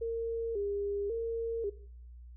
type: tone with vibrato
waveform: sine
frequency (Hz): 430.4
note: A4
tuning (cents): -38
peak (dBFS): -31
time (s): 0.01-1.7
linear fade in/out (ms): 10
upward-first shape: square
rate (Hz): 0.92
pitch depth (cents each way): 110
effects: noise-tail reverb RT60 0.6 s tail -19 dB re dry + added 60 Hz sine -47 dBFS peak until 2.36 s